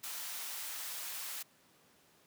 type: high-pass noise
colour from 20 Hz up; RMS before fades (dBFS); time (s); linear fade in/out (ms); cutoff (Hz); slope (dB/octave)
white; -42; 0.03-1.43; 10; 790; 12
effects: pink hiss -66 dBFS RMS until 2.26 s + high-pass 150 Hz 12 dB/octave